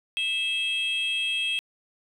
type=tone pair together; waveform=sine; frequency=2625 / 3241 Hz; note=E7 / G#7; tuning=-8 / -43 cents; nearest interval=major third; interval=365 cents; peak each=-25 dBFS; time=0.17-1.59 s; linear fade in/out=0 ms; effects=tanh soft clip ceiling -21 dBFS + 10-bit